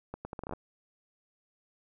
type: accelerating click train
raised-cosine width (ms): 1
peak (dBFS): -24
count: 10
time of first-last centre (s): 0.14-0.535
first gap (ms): 110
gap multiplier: 0.74
effects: none